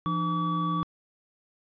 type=tone cluster; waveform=triangle; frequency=168.8 / 301.4 / 1144 Hz; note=E3 / D4 / D6; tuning=+41 / +45 / -46 cents; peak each=-27 / -32 / -26 dBFS; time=0.06-0.83 s; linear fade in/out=0 ms; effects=resampled to 11025 Hz